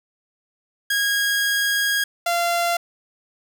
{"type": "tone pair in turn", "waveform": "sawtooth", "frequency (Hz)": [1639, 689.1], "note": ["G#6", "F5"], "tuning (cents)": [-23, -23], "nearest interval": "octave + minor third", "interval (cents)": 1500, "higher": "first", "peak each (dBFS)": -15, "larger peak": "neither", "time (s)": [[0.9, 2.04], [2.26, 2.77]], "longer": "first", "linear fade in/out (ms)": 5, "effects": []}